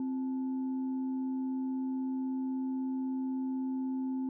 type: tone with frequency modulation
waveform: sine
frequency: 261.6 Hz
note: C4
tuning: in tune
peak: -31 dBFS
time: 0-4.29 s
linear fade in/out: 2 ms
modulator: 607 Hz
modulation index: 0.22
effects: none